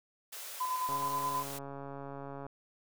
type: high-pass noise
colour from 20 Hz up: white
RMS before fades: -44 dBFS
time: 0.32-1.59 s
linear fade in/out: 10 ms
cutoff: 420 Hz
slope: 48 dB/octave
type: tone with tremolo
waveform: sine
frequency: 1013 Hz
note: B5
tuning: 44 cents sharp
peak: -30 dBFS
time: 0.6-1.43 s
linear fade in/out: 10 ms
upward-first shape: square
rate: 9.4 Hz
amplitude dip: 35%
type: click train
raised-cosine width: 1 ms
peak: -30 dBFS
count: 220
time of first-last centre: 0.89-2.466 s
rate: 139 Hz
effects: none